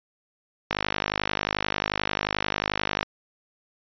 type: click train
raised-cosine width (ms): 0.3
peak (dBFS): -7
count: 120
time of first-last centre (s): 0.71-3.03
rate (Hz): 51.3
effects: resampled to 11025 Hz